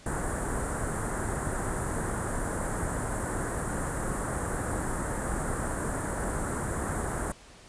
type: band-stop noise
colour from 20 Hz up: pink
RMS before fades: -31 dBFS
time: 0.06-7.32 s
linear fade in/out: 2 ms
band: 1800 to 7700 Hz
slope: 48 dB/octave
effects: pink hiss -52 dBFS RMS until 7.68 s + resampled to 22050 Hz